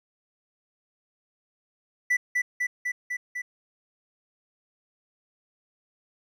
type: tone with echo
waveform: triangle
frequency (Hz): 1975.5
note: B6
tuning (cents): 0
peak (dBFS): -18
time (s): 2.1-2.17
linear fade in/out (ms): 10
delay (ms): 250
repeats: 5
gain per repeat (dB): -2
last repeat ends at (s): 3.42
effects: none